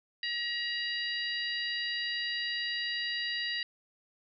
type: harmonic tone with a mistuned harmonic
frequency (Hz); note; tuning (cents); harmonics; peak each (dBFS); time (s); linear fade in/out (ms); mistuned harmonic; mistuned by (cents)
950; A#5; +33; 2 / 3 / 4 / 5; -35 / -37 / -38 / -39; 0.23-3.63; 2; 4; +40
effects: none